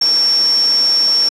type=tone in noise; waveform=sine; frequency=5470 Hz; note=F8; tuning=37 cents flat; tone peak=-10 dBFS; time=0.01-1.29 s; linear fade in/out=5 ms; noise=pink; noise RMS=-28 dBFS; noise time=0.01-1.29 s; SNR=+15 dB; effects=high-pass 300 Hz 12 dB/octave + low-pass 11000 Hz 12 dB/octave